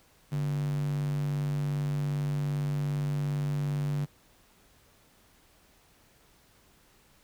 square tone with high-pass filter, 48.72 Hz, G1, 10 cents flat, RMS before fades -30 dBFS, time 0.31-4.06 s, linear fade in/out 20 ms, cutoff 150 Hz, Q 5.5, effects pink hiss -62 dBFS RMS until 7.23 s

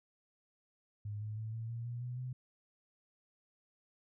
sine tone with pitch steps, 104.1 / 107.09 / 110.16 / 113.33 / 116.58 / 119.93 / 123.37 / 126.91 Hz, G#2 / A2 / A2 / A#2 / A#2 / A#2 / B2 / B2, +5 / -46 / +3 / -48 / +1 / +50 / -1 / +48 cents, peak -38 dBFS, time 1.05-2.33 s, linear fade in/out 5 ms, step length 160 ms, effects none

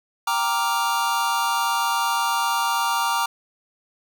square chord, G minor seventh, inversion none, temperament equal, 784 / 932.3 / 1174.7 / 1396.9 Hz, G5 / Bb5 / D6 / F6, 0 / 0 / 0 / 0 cents, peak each -30 / -24 / -26 / -29 dBFS, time 0.27-3.26 s, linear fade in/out 5 ms, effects none

